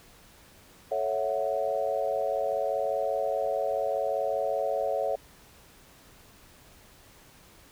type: chord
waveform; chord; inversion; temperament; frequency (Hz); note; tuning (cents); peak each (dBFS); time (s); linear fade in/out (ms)
sine; F# minor seventh; first; equal; 440 / 554.4 / 659.3 / 740; A4 / C#5 / E5 / F#5; 0 / 0 / 0 / 0; -34 / -29 / -31 / -33; 0.91-5.16; 10
effects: pink hiss -55 dBFS RMS until 7.71 s